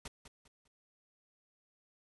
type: noise with echo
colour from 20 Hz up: pink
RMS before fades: -44 dBFS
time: 0.05-0.08 s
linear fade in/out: 5 ms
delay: 200 ms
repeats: 3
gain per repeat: -10 dB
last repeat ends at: 0.68 s
effects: resampled to 24000 Hz